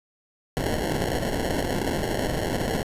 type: noise with sample-and-hold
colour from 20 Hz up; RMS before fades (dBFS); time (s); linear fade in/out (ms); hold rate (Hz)
blue; -26; 0.57-2.83; 0; 1225
effects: resampled to 32000 Hz